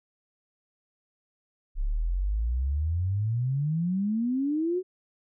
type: exponential sweep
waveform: sine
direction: up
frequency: 32.7 to 378.2 Hz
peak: -24 dBFS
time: 1.75-4.83 s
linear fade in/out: 50 ms
effects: none